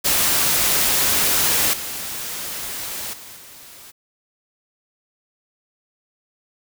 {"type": "noise with level steps", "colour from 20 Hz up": "white", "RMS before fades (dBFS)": [-18, -29, -39, -42], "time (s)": [0.04, 3.92], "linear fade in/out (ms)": 20, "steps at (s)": [1.73, 3.13, 3.36], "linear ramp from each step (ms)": 5, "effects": []}